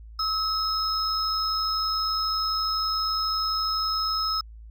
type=tone pair together; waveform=triangle; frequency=1289 / 5162 Hz; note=E6 / E8; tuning=-39 / -37 cents; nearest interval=2 octaves; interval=2402 cents; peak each=-25 dBFS; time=0.19-4.41 s; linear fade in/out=5 ms; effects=added 55 Hz sine -41 dBFS peak until 4.7 s